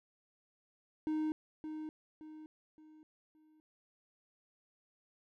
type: tone with echo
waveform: triangle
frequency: 310 Hz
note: D#4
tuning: 6 cents flat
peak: -30 dBFS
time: 1.07-1.32 s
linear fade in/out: 0 ms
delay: 570 ms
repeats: 4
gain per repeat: -8 dB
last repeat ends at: 3.6 s
effects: none